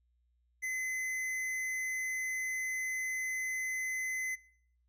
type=tone with hard clipping; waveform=sine; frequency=2039 Hz; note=C7; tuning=45 cents flat; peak=-35 dBFS; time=0.62-4.36 s; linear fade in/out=20 ms; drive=12 dB; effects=noise-tail reverb RT60 0.7 s tail -23 dB re dry + added 60 Hz sine -70 dBFS peak until 4.88 s